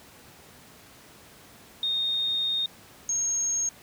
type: tone pair in turn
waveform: sine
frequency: 3691 / 6517 Hz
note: A#7 / G#8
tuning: -18 / -34 cents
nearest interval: minor seventh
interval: 984 cents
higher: second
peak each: -24 dBFS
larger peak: neither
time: 1.83-2.66 / 3.09-3.69 s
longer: first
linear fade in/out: 2 ms
effects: pink hiss -51 dBFS RMS until 3.82 s + high-pass 80 Hz 12 dB/octave